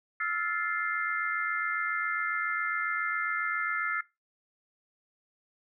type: chord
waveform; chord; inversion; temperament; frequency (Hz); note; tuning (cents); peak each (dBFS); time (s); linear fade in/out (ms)
sine; F major seventh; third; just; 1309.6 / 1396.9 / 1746.1 / 2095; E6 / F6 / A6 / C7; -12 / 0 / -14 / +2; -34; 0.2-4.01; 5
effects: noise-tail reverb RT60 0.2 s tail -17 dB re dry